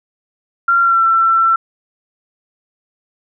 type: tone with pitch glide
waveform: sine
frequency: 1379 to 1343.6 Hz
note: F6 to E6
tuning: -22 to +33 cents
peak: -9 dBFS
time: 0.68-1.56 s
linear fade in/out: 5 ms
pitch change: -45 cents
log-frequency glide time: 0.82-1.02 s
effects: none